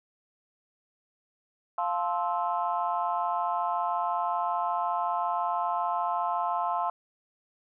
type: chord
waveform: sine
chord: F major seventh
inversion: none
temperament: just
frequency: 698.5 / 873.1 / 1047.7 / 1309.6 Hz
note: F5 / A5 / C6 / E6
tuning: 0 / -14 / +2 / -12 cents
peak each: -30 / -31 / -30 / -35 dBFS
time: 1.78-6.9 s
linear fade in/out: 2 ms
effects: tanh soft clip ceiling -15 dBFS